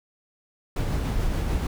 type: noise with tremolo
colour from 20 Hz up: brown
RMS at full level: -24 dBFS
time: 0.76-1.67 s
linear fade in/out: 5 ms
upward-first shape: sine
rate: 6.9 Hz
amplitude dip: 25%
effects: none